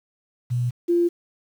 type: tone pair in turn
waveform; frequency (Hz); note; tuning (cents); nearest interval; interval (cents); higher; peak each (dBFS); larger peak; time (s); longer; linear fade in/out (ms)
sine; 122.1 / 345.4; B2 / F4; -19 / -19; octave + tritone; 1800; second; -20 / -16; second; 0.5-0.71 / 0.88-1.09; neither; 20
effects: 8-bit